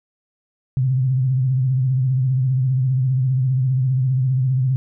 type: tone with vibrato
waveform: sine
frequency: 129.9 Hz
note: C3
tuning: 12 cents flat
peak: -15 dBFS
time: 0.77-4.76 s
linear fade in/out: 0 ms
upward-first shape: triangle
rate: 15 Hz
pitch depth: 88 cents each way
effects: none